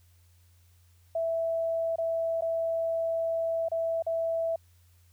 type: tone with dropouts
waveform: sine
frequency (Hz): 659.3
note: E5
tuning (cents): 0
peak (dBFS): -26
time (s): 1.15-4.56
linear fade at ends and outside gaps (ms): 5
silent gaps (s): 1.959-1.983 / 2.41-2.42 / 3.686-3.716 / 4.024-4.065
effects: added 87 Hz sine -58 dBFS peak until 5.12 s + white hiss -68 dBFS RMS until 5.12 s